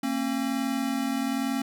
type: tone pair together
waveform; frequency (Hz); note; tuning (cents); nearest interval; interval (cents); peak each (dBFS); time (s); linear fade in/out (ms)
square; 229 / 270; A#3 / C#4; -31 / -45; minor third; 286; -31 / -28; 0.03-1.62; 5
effects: none